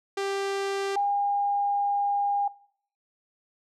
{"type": "tone pair in turn", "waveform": ["sawtooth", "sine"], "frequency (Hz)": [394.1, 809], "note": ["G4", "G#5"], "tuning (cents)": [9, -46], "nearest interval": "octave", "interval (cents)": 1245, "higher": "second", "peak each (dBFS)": [-23, -22], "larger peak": "second", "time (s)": [[0.17, 0.96], [0.96, 2.48]], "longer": "second", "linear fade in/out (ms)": 5, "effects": ["noise-tail reverb RT60 0.6 s tail -21 dB re dry", "low-pass 7000 Hz 12 dB/octave"]}